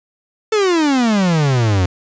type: exponential sweep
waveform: 45% pulse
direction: down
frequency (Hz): 446.6 to 87.31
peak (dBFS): -12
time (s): 0.52-1.86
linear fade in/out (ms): 5
effects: resampled to 16000 Hz + 7-bit